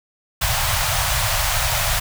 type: band-stop noise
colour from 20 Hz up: pink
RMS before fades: -20 dBFS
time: 0.41-2 s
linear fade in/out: 10 ms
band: 140 to 600 Hz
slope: 48 dB/octave
effects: none